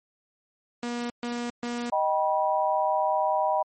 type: tone bursts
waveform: sawtooth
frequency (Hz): 239.6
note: A#3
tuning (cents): +48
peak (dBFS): -25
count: 3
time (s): 0.83-1.9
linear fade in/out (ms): 2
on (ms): 270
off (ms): 130
type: chord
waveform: sine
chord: Eb augmented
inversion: none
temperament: just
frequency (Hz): 622.3 / 777.8 / 972.3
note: Eb5 / G5 / B5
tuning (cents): 0 / -14 / -27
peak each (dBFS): -26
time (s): 1.92-3.63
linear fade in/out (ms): 10
effects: MP3 32 kbps